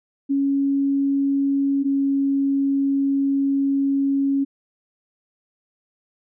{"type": "tone pair in turn", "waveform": "sine", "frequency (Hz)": [277.2, 276], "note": ["C#4", "C#4"], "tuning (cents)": [0, -7], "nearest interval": "unison", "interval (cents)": 7, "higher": "first", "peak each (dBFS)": -17, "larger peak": "neither", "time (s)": [[0.29, 1.84], [1.84, 4.45]], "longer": "second", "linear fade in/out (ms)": 20, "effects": []}